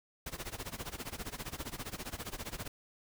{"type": "noise with tremolo", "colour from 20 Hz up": "pink", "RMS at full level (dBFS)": -39, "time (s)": [0.26, 2.68], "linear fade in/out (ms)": 5, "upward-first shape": "sine", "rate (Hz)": 15, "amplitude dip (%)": 90, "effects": []}